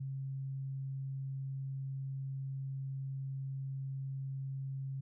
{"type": "tone", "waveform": "sine", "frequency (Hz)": 135.1, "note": "C#3", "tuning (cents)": -44, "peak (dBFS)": -37, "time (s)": [0, 5.01], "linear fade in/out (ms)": 10, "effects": []}